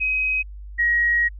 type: tone pair in turn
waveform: sine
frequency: 2530 / 1895.4 Hz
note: D#7 / A#6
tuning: +28 / +28 cents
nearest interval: perfect fourth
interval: 500 cents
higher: first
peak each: -19 / -16 dBFS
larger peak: second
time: 0-0.43 / 0.78-1.29 s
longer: second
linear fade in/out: 20 ms
effects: added 50 Hz sine -34 dBFS peak until 1.39 s